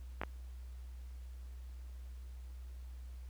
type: clicks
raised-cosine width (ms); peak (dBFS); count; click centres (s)
0.5; -22; 2; 0.215 / 0.235
effects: added 62 Hz sine -45 dBFS peak until 3.29 s + pink hiss -67 dBFS RMS until 3.29 s